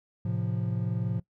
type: chord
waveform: triangle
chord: F major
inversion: first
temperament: equal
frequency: 110 / 130.81 / 174.61 Hz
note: A2 / C3 / F3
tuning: 0 / 0 / 0 cents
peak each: -28 / -31 / -30 dBFS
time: 0.25-1.2 s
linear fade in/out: 5 ms
effects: noise-tail reverb RT60 0.1 s tail -20 dB re dry